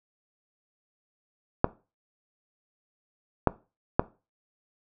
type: clicks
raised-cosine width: 1 ms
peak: -4 dBFS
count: 3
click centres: 1.644 / 3.473 / 3.995 s
effects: noise-tail reverb RT60 0.3 s tail -19 dB re dry